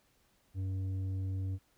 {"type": "tone with tanh clipping", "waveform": "triangle", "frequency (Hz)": 95.1, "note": "F#2", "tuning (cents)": 48, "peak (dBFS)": -34, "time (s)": [0.54, 1.59], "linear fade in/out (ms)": 50, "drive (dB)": 11, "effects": ["pink hiss -71 dBFS RMS until 1.77 s"]}